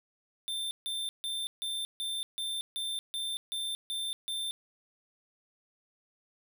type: tone bursts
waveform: square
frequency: 3572 Hz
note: A7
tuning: 25 cents sharp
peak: -33 dBFS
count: 11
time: 0.48-4.51 s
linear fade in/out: 0 ms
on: 230 ms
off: 150 ms
effects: none